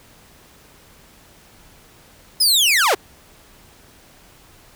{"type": "linear sweep", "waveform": "sawtooth", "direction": "down", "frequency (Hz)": [5180, 311.1], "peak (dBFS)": -10, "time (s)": [2.4, 2.95], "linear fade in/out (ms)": 10, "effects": ["pink hiss -49 dBFS RMS until 4.75 s"]}